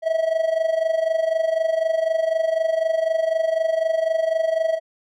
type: tone with amplitude modulation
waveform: triangle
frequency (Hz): 648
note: E5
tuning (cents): -30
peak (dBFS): -13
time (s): 0.02-4.8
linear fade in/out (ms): 50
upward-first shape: sine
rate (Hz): 24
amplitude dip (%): 75
effects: none